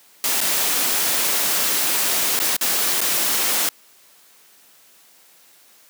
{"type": "noise with dropouts", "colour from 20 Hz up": "white", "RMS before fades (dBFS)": -20, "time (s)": [0.24, 3.69], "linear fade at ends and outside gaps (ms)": 1, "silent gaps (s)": [[0.406, 0.413], [2.391, 2.4], [2.566, 2.611], [3.006, 3.014]], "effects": ["white hiss -52 dBFS RMS until 5.89 s", "high-pass 200 Hz 12 dB/octave"]}